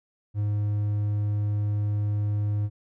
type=tone; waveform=triangle; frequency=103.83 Hz; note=G#2; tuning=in tune; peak=-21 dBFS; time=0.34-2.7 s; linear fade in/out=50 ms; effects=none